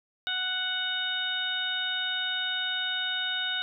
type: harmonic tone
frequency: 740 Hz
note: F#5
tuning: in tune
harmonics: 1 / 2 / 3 / 4 / 5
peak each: -42 / -32 / -42 / -34 / -31 dBFS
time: 0.27-3.62 s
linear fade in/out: 0 ms
effects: none